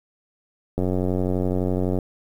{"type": "click train", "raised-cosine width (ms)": 2, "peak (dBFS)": -11, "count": 112, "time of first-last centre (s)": [0.78, 1.988], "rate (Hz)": 91.9, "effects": ["8-bit"]}